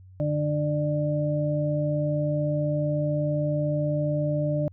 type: harmonic tone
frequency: 148.8 Hz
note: D3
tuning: 23 cents sharp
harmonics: 1 / 2 / 4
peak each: -25 / -31 / -27 dBFS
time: 0.2-4.68 s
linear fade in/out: 0 ms
effects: added 93 Hz sine -46 dBFS peak until 4.72 s